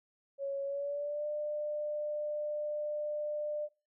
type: tone with pitch glide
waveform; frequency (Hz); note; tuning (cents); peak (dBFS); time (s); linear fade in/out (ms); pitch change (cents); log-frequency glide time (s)
sine; 554.4 to 597.6; C#5 to D5; 0 to +30; -33; 0.38-3.69; 50; +130; 0.64-1.26
effects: noise-tail reverb RT60 0.3 s tail -19 dB re dry